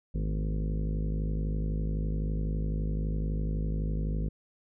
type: harmonic tone with a mistuned harmonic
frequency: 51.91 Hz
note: G#1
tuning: in tune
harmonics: 1 / 2 / 3 / 4 / 5 / 6 / 7 / 8 / 9 / 10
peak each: -29 / -40 / -34 / -40 / -44 / -49 / -49 / -49 / -49 / -52 dBFS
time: 0.14-4.29 s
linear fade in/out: 10 ms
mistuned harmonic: 4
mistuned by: +75 cents
effects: none